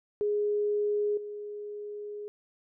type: tone with level steps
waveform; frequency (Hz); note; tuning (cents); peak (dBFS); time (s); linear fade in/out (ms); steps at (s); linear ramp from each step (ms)
sine; 415.3; G#4; 0; -25 / -36; 0.21-2.28; 0; 1.17; 5
effects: none